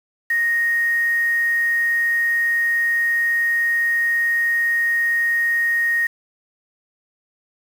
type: tone with quantisation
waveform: sine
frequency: 1864.7 Hz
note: A#6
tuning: in tune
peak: -16 dBFS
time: 0.3-6.07 s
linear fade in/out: 5 ms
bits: 6
effects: none